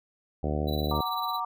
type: harmonic tone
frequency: 74.8 Hz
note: D2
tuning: 32 cents sharp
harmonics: 1 / 2 / 3 / 4 / 5 / 6 / 7 / 8 / 9 / 10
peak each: -30 / -33 / -35 / -36 / -37 / -38 / -38 / -39 / -40 / -40 dBFS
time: 0.43-1.01 s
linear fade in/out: 5 ms
type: tone with tremolo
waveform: square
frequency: 3951 Hz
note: B7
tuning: in tune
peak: -34 dBFS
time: 0.67-1.4 s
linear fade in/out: 20 ms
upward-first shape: sine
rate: 18 Hz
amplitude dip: 75%
type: chord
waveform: sine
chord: Gb augmented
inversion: none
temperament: equal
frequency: 740 / 932.3 / 1174.7 Hz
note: Gb5 / Bb5 / D6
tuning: 0 / 0 / 0 cents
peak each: -35 / -32 / -31 dBFS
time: 0.91-1.45 s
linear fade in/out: 5 ms
effects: none